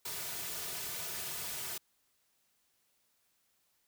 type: noise with comb filter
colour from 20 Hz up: white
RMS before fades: -40 dBFS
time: 0.05-1.78 s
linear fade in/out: 5 ms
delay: 3.7 ms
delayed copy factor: -0.65
effects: white hiss -75 dBFS RMS until 3.87 s